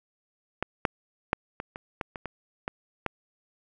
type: clicks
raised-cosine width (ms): 0.5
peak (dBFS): -12 / -7 / -7 / -18 / -22 / -15 / -21 / -19 / -15 / -12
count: 10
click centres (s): 0.626 / 0.852 / 1.331 / 1.601 / 1.759 / 2.012 / 2.158 / 2.257 / 2.679 / 3.063
effects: none